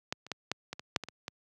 clicks, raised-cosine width 0.2 ms, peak -14 / -30 / -16 / -13 / -20 / -24 / -8 / -21 / -25 / -19 dBFS, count 10, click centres 0.125 / 0.266 / 0.317 / 0.516 / 0.73 / 0.795 / 0.962 / 1.037 / 1.086 / 1.281 s, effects high-pass 100 Hz 12 dB/octave

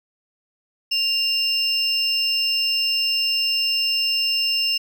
triangle tone pair together, 2800 / 5280 Hz, F7 / E8, +4 / +2 cents, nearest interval major seventh, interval 1098 cents, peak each -20 dBFS, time 0.91-4.78 s, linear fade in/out 10 ms, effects 9-bit

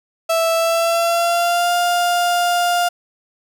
35% pulse tone with pitch glide, 659.3 to 702.6 Hz, E5 to F5, 0 to +10 cents, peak -13 dBFS, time 0.29-2.89 s, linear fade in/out 10 ms, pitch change +110 cents, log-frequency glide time 0.55-1.74 s, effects none

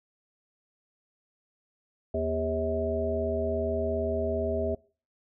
harmonic tone with a mistuned harmonic, 80.4 Hz, E2, 43 cents flat, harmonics 1 / 3 / 5 / 7 / 8, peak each -33 / -35 / -32 / -36 / -30 dBFS, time 2.14-4.75 s, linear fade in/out 5 ms, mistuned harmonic 7, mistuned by -53 cents, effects noise-tail reverb RT60 0.4 s tail -23 dB re dry

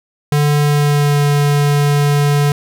square tone with pitch glide, 146.83 to 144.81 Hz, D3 to D3, 0 to -24 cents, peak -11 dBFS, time 0.32-2.52 s, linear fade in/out 2 ms, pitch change -24 cents, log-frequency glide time 0.59-1.2 s, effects none

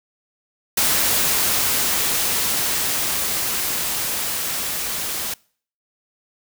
white noise with level ramp, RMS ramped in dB -18 to -26 dBFS, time 0.77-5.34 s, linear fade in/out 5 ms, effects noise-tail reverb RT60 0.5 s tail -25 dB re dry

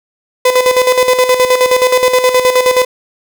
35% pulse tone with tremolo, 505 Hz, B4, 39 cents sharp, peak -4 dBFS, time 0.45-2.85 s, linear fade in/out 5 ms, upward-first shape square, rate 9.5 Hz, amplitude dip 60%, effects none

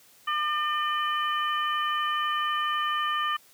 harmonic tone, 602 Hz, D5, 43 cents sharp, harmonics 2 / 3 / 4 / 5, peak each -26 / -32 / -42 / -33 dBFS, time 0.27-3.37 s, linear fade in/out 10 ms, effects white hiss -57 dBFS RMS until 3.53 s + high-pass 80 Hz 12 dB/octave

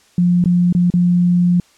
sine tone with dropouts, 176.5 Hz, F3, 19 cents sharp, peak -10 dBFS, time 0.18-1.6 s, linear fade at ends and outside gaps 2 ms, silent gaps 0.441-0.457 / 0.726-0.749 / 0.902-0.938 s, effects white hiss -52 dBFS RMS until 1.77 s + low-pass 8000 Hz 12 dB/octave

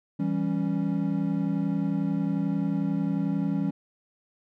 triangle chord, C# diminished, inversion first, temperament equal, 164.81 / 196 / 277.2 Hz, E3 / G3 / C#4, 0 / 0 / 0 cents, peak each -27 / -26 / -27 dBFS, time 0.19-3.71 s, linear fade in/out 10 ms, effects none

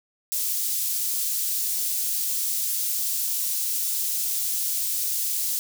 white high-pass noise, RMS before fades -26 dBFS, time 0.32-5.59 s, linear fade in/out 0 ms, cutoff 5700 Hz, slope 12 dB/octave, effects none

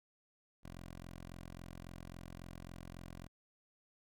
10% pulse tone, 43.65 Hz, F1, in tune, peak -40 dBFS, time 0.63-3.28 s, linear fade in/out 20 ms, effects none

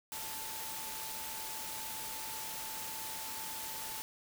sine tone in noise, 880 Hz, A5, in tune, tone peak -48 dBFS, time 0.12-4.02 s, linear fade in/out 0 ms, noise white, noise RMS -42 dBFS, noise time 0.12-4.02 s, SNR -9 dB, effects none

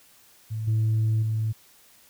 sine tone with level steps, 110 Hz, A2, in tune, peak -27 / -18 / -22 dBFS, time 0.5-1.53 s, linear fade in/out 20 ms, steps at 0.67 / 1.22 s, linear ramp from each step 10 ms, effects tanh soft clip ceiling -18 dBFS + white hiss -56 dBFS RMS until 2.09 s

